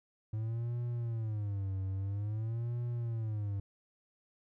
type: tone with vibrato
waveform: triangle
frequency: 107.2 Hz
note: A2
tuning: 45 cents flat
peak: -31 dBFS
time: 0.33-3.6 s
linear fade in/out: 5 ms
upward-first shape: sine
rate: 0.5 Hz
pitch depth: 200 cents each way
effects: none